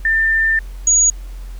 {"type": "tone pair in turn", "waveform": "sine", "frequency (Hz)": [1792, 6740], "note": ["A6", "G#8"], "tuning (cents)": [31, 25], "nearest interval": "octave + major seventh", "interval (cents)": 2294, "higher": "second", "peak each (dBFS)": [-12, -9], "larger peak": "second", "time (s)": [[0.05, 0.59], [0.87, 1.1]], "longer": "first", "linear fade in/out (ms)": 2, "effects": ["added 44 Hz sine -27 dBFS peak until 1.59 s", "pink hiss -47 dBFS RMS until 1.59 s"]}